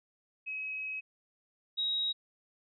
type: tone pair in turn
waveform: sine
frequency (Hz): 2551 / 3807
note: D#7 / A#7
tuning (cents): +43 / +36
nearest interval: perfect fifth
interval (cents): 693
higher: second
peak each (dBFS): -35 / -29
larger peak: second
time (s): 0.46-1.01 / 1.77-2.13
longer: first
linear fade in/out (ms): 20
effects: none